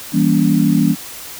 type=chord; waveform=sine; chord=E diminished seventh; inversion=none; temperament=just; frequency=164.81 / 197.78 / 237.3 / 284.8 Hz; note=E3 / G3 / Bb3 / Db4; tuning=0 / +16 / +31 / +47 cents; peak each=-16 dBFS; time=0.12-0.96 s; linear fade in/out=50 ms; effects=white hiss -32 dBFS RMS until 1.39 s